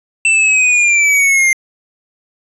square linear sweep, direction down, 2681 to 2093 Hz, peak -9 dBFS, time 0.25-1.53 s, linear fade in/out 2 ms, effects resampled to 24000 Hz

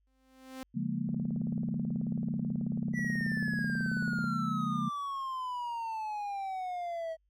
sawtooth tone with exponential growth, 261.6 Hz, C4, in tune, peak -34 dBFS, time 0.07-0.63 s, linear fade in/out 0 ms, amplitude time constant 120 ms
sine chord, Bb minor seventh, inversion first, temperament equal with one note detuned, 141.99 / 174.61 / 207.7 / 233.1 Hz, Db3 / F3 / Ab3 / Bb3, +42 / 0 / 0 / 0 cents, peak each -38 / -36 / -36 / -35 dBFS, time 0.74-4.9 s, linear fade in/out 20 ms
click train, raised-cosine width 2 ms, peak -33 dBFS, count 59, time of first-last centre 1.09-4.242 s, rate 18.4 Hz
triangle exponential sweep, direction down, 1975.5 to 641 Hz, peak -32 dBFS, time 2.93-7.17 s, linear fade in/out 50 ms
effects added 50 Hz sine -70 dBFS peak until 7.29 s

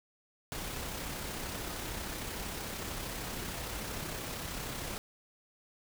pink noise with amplitude modulation, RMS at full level -38 dBFS, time 0.52-4.98 s, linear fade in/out 0 ms, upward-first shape sine, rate 33.1 Hz, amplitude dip 30%, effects none

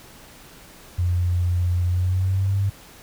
sine tone with pitch glide, 88.5 to 98.77 Hz, F2 to G2, +23 to +14 cents, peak -18 dBFS, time 0.98-2.7 s, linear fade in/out 10 ms, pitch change +191 cents, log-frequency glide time 1.86-2.58 s, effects pink hiss -46 dBFS RMS until 3.02 s

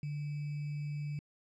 sine tone with sample-and-hold, 146.83 Hz, D3, in tune, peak -35 dBFS, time 0.03-1.19 s, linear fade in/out 2 ms, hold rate 2450 Hz, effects low-pass 5000 Hz 12 dB/octave

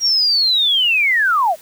sine linear sweep, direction down, 5690 to 583 Hz, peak -12 dBFS, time 0-1.56 s, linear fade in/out 50 ms, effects white hiss -44 dBFS RMS until 1.61 s

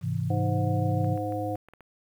sine chord, Ab augmented, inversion none, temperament equal with one note detuned, 103.83 / 130.81 / 163.86 Hz, Ab2 / C3 / E3, 0 / 0 / -10 cents, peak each -30 dBFS, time 0.01-1.18 s, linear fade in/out 50 ms
harmonic tone, 103.83 Hz, G#2, in tune, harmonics 1 / 3 / 5 / 7, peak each -33 / -33 / -33 / -33 dBFS, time 0.3-1.56 s, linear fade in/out 5 ms
clicks, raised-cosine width 0.5 ms, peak -34 dBFS, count 7, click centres 1.045 / 1.176 / 1.323 / 1.555 / 1.686 / 1.736 / 1.807 s
effects 9-bit

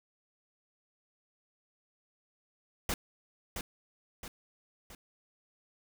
pink noise with echo, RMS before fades -32 dBFS, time 2.89-2.94 s, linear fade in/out 2 ms, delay 670 ms, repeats 3, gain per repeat -6 dB, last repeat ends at 4.95 s, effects none

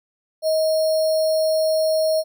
sine tone with sample-and-hold, 632 Hz, D#5, 27 cents sharp, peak -16 dBFS, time 0.42-2.24 s, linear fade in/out 50 ms, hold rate 4900 Hz, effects none

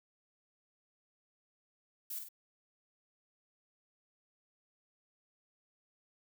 violet noise with echo, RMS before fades -41 dBFS, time 2.1-2.19 s, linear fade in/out 5 ms, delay 49 ms, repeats 2, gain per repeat -5 dB, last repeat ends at 2.288 s, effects none

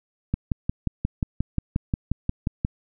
click train, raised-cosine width 5 ms, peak -10 dBFS, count 14, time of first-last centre 0.34-2.649 s, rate 5.63 Hz, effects none

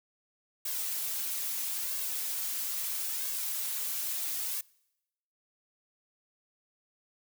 blue noise with flanger, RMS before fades -34 dBFS, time 0.65-4.61 s, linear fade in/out 5 ms, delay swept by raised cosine 1.8 to 5.2 ms, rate 0.76 Hz, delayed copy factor +0.65, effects noise-tail reverb RT60 0.9 s tail -25 dB re dry

